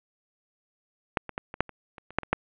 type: clicks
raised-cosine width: 0.5 ms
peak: -8 / -21 / -16 / -22 / -6 / -27 / -28 / -29 / -7 / -23 / -7 dBFS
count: 11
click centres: 1.172 / 1.293 / 1.379 / 1.541 / 1.606 / 1.693 / 1.982 / 2.106 / 2.186 / 2.233 / 2.33 s
effects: resampled to 8000 Hz + 8-bit